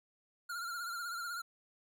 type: tone with vibrato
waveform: square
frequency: 1396.9 Hz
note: F6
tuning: in tune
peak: -39 dBFS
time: 0.49-1.42 s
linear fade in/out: 10 ms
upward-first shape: sine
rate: 16 Hz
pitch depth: 60 cents each way
effects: none